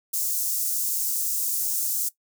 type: high-pass noise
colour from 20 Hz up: white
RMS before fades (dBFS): -26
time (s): 0.13-2.09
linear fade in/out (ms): 10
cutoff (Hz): 6200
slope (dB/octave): 24
effects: noise-tail reverb RT60 0.1 s tail -17 dB re dry